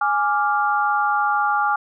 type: chord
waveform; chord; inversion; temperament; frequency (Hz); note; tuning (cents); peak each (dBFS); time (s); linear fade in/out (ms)
sine; D diminished; second; equal; 830.6 / 1174.7 / 1396.9; Ab5 / D6 / F6; 0 / 0 / 0; -20 / -22 / -22; 0.01-1.76; 5
effects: none